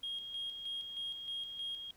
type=tone with tremolo; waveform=sine; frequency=3256 Hz; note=G#7; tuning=35 cents flat; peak=-36 dBFS; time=0.03-1.91 s; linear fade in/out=5 ms; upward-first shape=square; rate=3.2 Hz; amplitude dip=50%; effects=tanh soft clip ceiling -33 dBFS + pink hiss -66 dBFS RMS until 1.96 s